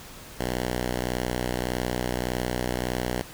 5% pulse tone with vibrato, 61.7 Hz, B1, 1 cent flat, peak -15 dBFS, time 0.39-3.22 s, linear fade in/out 5 ms, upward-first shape sine, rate 20 Hz, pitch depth 9 cents each way, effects pink hiss -44 dBFS RMS until 3.33 s

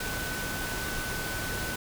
sine tone in noise, 1505 Hz, F#6, 29 cents sharp, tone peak -36 dBFS, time 0-1.76 s, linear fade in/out 5 ms, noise pink, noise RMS -34 dBFS, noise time 0-1.76 s, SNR -5 dB, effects none

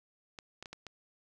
clicks, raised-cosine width 0.2 ms, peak -27 dBFS, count 5, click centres 0.388 / 0.626 / 0.658 / 0.73 / 0.867 s, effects none

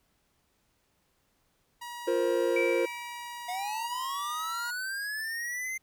sawtooth tone, 958 Hz, A#5, 47 cents sharp, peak -35 dBFS, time 1.81-4.71 s, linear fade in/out 10 ms
triangle chord, F suspended fourth, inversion none, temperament equal with one note detuned, 349.2 / 466.2 / 525.4 Hz, F4 / Bb4 / C5, 0 / 0 / +7 cents, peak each -27 dBFS, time 2.07-2.86 s, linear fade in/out 10 ms
sine tone with exponential decay, 2319 Hz, D7, 22 cents flat, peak -27 dBFS, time 2.56-3.71 s, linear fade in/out 5 ms, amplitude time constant 250 ms
square linear sweep, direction up, 711 to 2097 Hz, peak -33 dBFS, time 3.48-5.78 s, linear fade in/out 10 ms
effects pink hiss -72 dBFS RMS until 5.82 s

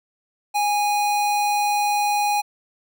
square tone, 825 Hz, G#5, 12 cents flat, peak -19 dBFS, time 0.54-2.42 s, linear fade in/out 20 ms, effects none

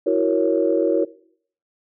sine chord, F# dominant seventh, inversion third, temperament equal, 329.6 / 370 / 466.2 / 554.4 Hz, E4 / F#4 / A#4 / C#5, 0 / 0 / 0 / 0 cents, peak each -21 dBFS, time 0.06-1.05 s, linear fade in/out 10 ms, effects noise-tail reverb RT60 0.6 s tail -20 dB re dry + tanh soft clip ceiling -5 dBFS

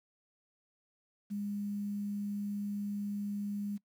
sine tone with quantisation, 203.9 Hz, G#3, 32 cents flat, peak -34 dBFS, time 1.3-3.78 s, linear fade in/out 20 ms, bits 10, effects noise-tail reverb RT60 0.1 s tail -22 dB re dry

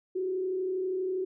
sine tone with frequency modulation, 373.3 Hz, F#4, 15 cents sharp, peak -28 dBFS, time 0.15-1.25 s, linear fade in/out 10 ms, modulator 32.4 Hz, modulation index 0.43, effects none

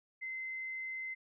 sine tone, 2063 Hz, C7, 25 cents flat, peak -38 dBFS, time 0.21-1.15 s, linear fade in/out 20 ms, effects none

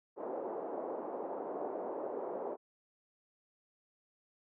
pink band-pass noise, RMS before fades -40 dBFS, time 0.16-2.57 s, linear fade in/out 50 ms, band 350 to 800 Hz, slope 24 dB/octave, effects none

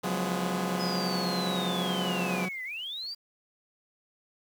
10% pulse chord, C# dominant seventh, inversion none, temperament just, 138.59 / 173.24 / 207.9 / 249.5 Hz, C#3 / E#3 / G#3 / B3, 0 / -14 / +2 / +18 cents, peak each -32 / -28 / -29 / -29 dBFS, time 0.03-2.46 s, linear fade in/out 10 ms
40% pulse tone with vibrato, 182.8 Hz, F#3, 21 cents flat, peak -30 dBFS, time 0.04-2.49 s, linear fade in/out 10 ms, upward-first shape triangle, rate 2.2 Hz, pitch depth 15 cents each way
sine linear two-way sweep, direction down then up, 5100 to 1975.5 to 4816 Hz, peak -34 dBFS, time 0.79-3.15 s, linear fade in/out 20 ms, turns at 2.64 s
effects 9-bit

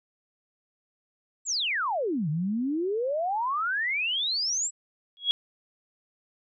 sine exponential two-way sweep, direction down then up, 7902 to 145.2 to 7902 Hz, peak -25 dBFS, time 1.45-4.71 s, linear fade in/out 50 ms, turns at 2.29 s
sine tone with exponential growth, 3322 Hz, G#7, in tune, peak -16 dBFS, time 5.17-5.31 s, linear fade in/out 0 ms, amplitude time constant 30 ms
effects none

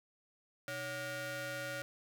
sawtooth ring-modulated tone, 434.5 Hz, A4, 22 cents flat, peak -32 dBFS, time 0.68-1.82 s, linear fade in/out 0 ms, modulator 996 Hz, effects none

